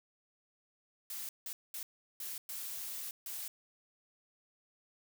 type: noise bursts at uneven times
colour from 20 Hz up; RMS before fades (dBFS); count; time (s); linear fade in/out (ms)
blue; -42; 6; 1.1-1.29 / 1.46-1.53 / 1.74-1.83 / 2.2-2.38 / 2.49-3.11 / 3.26-3.48; 2
effects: none